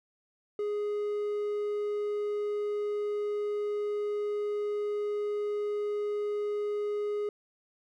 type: tone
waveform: triangle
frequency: 415.3 Hz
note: G#4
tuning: in tune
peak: -27 dBFS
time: 0.59-7.29 s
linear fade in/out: 2 ms
effects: none